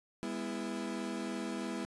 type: chord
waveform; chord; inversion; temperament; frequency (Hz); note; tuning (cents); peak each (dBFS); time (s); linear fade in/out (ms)
35% pulse; E major; first; equal with one note detuned; 203.7 / 246.9 / 329.6; G#3 / B3 / E4; -33 / 0 / 0; -39 / -39 / -39; 0.23-1.85; 0
effects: resampled to 24000 Hz